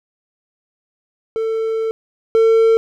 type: tone pair in turn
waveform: triangle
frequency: 446.3 / 449.9 Hz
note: A4 / A4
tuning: +25 / +39 cents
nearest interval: unison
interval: 14 cents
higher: second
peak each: -15 / -7 dBFS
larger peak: second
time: 1.36-1.91 / 2.35-2.77 s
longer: first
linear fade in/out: 0 ms
effects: none